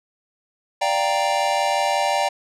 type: chord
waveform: square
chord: G minor seventh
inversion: second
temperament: equal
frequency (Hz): 587.3 / 698.5 / 784 / 932.3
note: D5 / F5 / G5 / Bb5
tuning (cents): 0 / 0 / 0 / 0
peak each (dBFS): -25 / -27 / -23 / -25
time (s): 0.81-2.29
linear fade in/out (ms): 10
effects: low-pass 8000 Hz 12 dB/octave